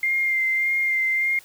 sine tone with vibrato, 2104 Hz, C7, 9 cents sharp, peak -19 dBFS, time 0.03-1.39 s, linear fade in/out 2 ms, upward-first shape sine, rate 1.7 Hz, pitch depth 20 cents each way, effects white hiss -50 dBFS RMS until 1.44 s

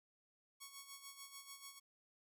5% pulse tone with tremolo, 1108.7 Hz, C#6, in tune, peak -38 dBFS, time 0.6-1.8 s, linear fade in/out 20 ms, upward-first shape sine, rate 6.8 Hz, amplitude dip 65%, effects none

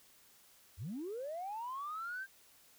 sine linear sweep, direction up, 65.41 to 1600 Hz, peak -38 dBFS, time 0.77-2.27 s, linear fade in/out 50 ms, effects tanh soft clip ceiling -35 dBFS + white hiss -64 dBFS RMS until 2.78 s

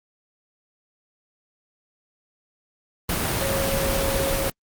sine tone in noise, 545 Hz, C#5, 29 cents flat, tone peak -25 dBFS, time 3.41-4.48 s, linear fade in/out 2 ms, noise pink, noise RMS -24 dBFS, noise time 3.09-4.5 s, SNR -4 dB, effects Opus 32 kbps

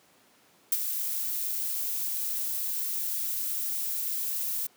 violet noise with ADSR envelope, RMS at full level -23 dBFS, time 0.72-4.67 s, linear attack 3 ms, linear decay 39 ms, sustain -8 dB, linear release 8 ms, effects pink hiss -61 dBFS RMS until 4.76 s + high-pass 200 Hz 12 dB/octave

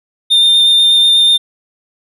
triangle tone with vibrato, 3619 Hz, A7, 48 cents sharp, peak -5 dBFS, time 0.3-1.38 s, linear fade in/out 20 ms, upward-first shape sine, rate 8.2 Hz, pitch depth 11 cents each way, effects none

